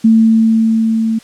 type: tone with level ramp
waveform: sine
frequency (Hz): 223.6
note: A3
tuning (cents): +28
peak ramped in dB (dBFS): -4 to -12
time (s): 0.04-1.19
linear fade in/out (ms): 10
effects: white hiss -42 dBFS RMS until 1.23 s + low-pass 8000 Hz 12 dB/octave